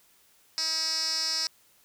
10% pulse tone with band-pass filter, 320 Hz, D#4, 49 cents sharp, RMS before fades -29 dBFS, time 0.58-1.47 s, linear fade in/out 0 ms, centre 5400 Hz, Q 6.5, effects white hiss -62 dBFS RMS until 1.84 s

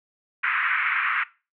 pink band-pass noise, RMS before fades -24 dBFS, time 0.43-1.24 s, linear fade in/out 10 ms, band 1200 to 2400 Hz, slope 48 dB/octave, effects noise-tail reverb RT60 0.3 s tail -19 dB re dry

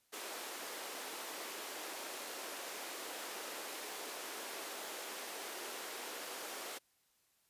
pink high-pass noise, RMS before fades -45 dBFS, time 0.12-6.79 s, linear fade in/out 20 ms, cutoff 340 Hz, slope 24 dB/octave, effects white hiss -75 dBFS RMS until 7.49 s + resampled to 32000 Hz

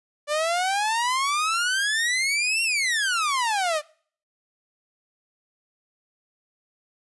sawtooth exponential two-way sweep, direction up then down, 581 to 2765 to 581 Hz, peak -18 dBFS, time 0.27-3.82 s, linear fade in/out 50 ms, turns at 2.63 s, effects noise-tail reverb RT60 0.5 s tail -23 dB re dry + resampled to 24000 Hz

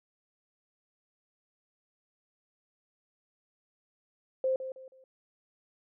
sine tone with echo, 523.3 Hz, C5, in tune, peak -25 dBFS, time 4.44-4.56 s, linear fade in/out 2 ms, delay 160 ms, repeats 3, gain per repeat -10 dB, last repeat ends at 5.04 s, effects none

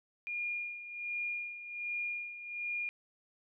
sine tone with tremolo, 2421 Hz, D#7, 48 cents flat, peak -33 dBFS, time 0.27-2.89 s, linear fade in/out 0 ms, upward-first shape sine, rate 1.3 Hz, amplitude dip 70%, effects none

